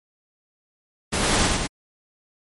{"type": "noise with echo", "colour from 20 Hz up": "pink", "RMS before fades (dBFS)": -22, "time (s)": [1.12, 1.48], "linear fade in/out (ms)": 20, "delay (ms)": 98, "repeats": 2, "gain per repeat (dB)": -2, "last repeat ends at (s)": 1.676, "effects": ["MP3 48 kbps"]}